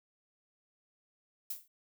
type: noise with exponential decay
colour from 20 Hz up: violet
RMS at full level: -34 dBFS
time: 1.5-1.68 s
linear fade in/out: 5 ms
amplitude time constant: 39 ms
effects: none